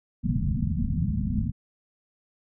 white low-pass noise, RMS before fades -26 dBFS, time 0.23-1.52 s, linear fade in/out 20 ms, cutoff 240 Hz, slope 96 dB/octave, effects none

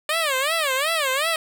10% pulse tone with vibrato, 587.3 Hz, D5, in tune, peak -12 dBFS, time 0.09-1.36 s, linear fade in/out 2 ms, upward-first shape sine, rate 2.7 Hz, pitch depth 220 cents each way, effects none

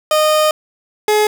30% pulse tone pair in turn, 615 / 423.5 Hz, D#5 / G#4, -20 / +34 cents, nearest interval tritone, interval 646 cents, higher first, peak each -8 dBFS, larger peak neither, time 0.11-0.51 / 1.08-1.27 s, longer first, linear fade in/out 2 ms, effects none

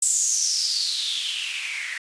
blue noise with band-pass filter sweep, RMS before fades -25 dBFS, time 0.02-1.98 s, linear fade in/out 5 ms, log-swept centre 7900 to 1900 Hz, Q 7.1, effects resampled to 22050 Hz

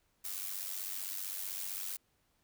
blue noise with amplitude modulation, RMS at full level -37 dBFS, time 0.24-1.97 s, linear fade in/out 10 ms, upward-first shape sine, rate 95.6 Hz, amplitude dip 70%, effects pink hiss -75 dBFS RMS until 2.43 s

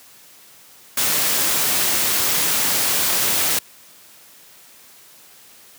white noise, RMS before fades -19 dBFS, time 0.97-3.59 s, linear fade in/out 5 ms, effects white hiss -47 dBFS RMS until 5.78 s + high-pass 100 Hz 12 dB/octave

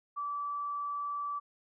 sine tone, 1157 Hz, D6, 26 cents flat, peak -33 dBFS, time 0.16-1.4 s, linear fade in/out 20 ms, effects none

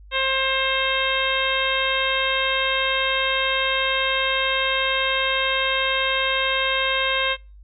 harmonic tone, 531 Hz, C5, 25 cents sharp, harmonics 1 / 2 / 3 / 4 / 5 / 6 / 7, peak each -27 / -27 / -27 / -27 / -27 / -27 / -27 dBFS, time 0.11-7.37 s, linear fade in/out 50 ms, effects noise-tail reverb RT60 0.3 s tail -24 dB re dry + added 50 Hz sine -42 dBFS peak until 7.63 s

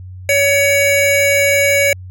square tone pair together, 563.2 / 2253 Hz, C#5 / C#7, +27 / +28 cents, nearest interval 2 octaves, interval 2401 cents, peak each -14 dBFS, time 0.29-1.93 s, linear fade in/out 2 ms, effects added 92 Hz sine -29 dBFS peak until 2.1 s

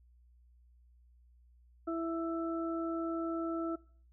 harmonic tone, 330.8 Hz, E4, 6 cents sharp, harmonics 1 / 2 / 4, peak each -34 / -40 / -41 dBFS, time 1.87-3.76 s, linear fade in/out 10 ms, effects noise-tail reverb RT60 0.5 s tail -23 dB re dry + added 60 Hz sine -60 dBFS peak until 4.12 s

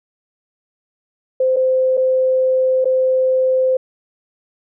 sine tone with dropouts, 518 Hz, C5, 17 cents flat, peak -12 dBFS, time 1.4-3.77 s, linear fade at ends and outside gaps 5 ms, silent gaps 1.562-1.566 / 1.971-1.975 / 2.845-2.854 s, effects none

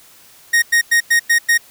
45% pulse tone bursts, 1864.7 Hz, A#6, in tune, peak -10 dBFS, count 6, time 0.53-1.578 s, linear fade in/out 10 ms, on 93 ms, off 98 ms, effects white hiss -46 dBFS RMS until 1.7 s

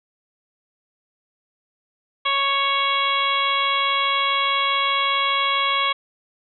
harmonic tone, 554.4 Hz, C#5, in tune, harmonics 1 / 2 / 3 / 4 / 5 / 6 / 7, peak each -33 / -21 / -33 / -25 / -29 / -24 / -33 dBFS, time 2.25-5.93 s, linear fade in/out 10 ms, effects none

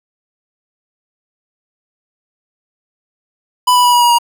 square tone with pitch steps, 994 / 984.9 / 975.8 / 966.8 / 957.9 / 949.1 Hz, B5 / B5 / B5 / B5 / A#5 / A#5, +11 / -5 / -21 / -37 / +47 / +31 cents, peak -8 dBFS, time 3.67-4.186 s, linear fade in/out 10 ms, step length 86 ms, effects none

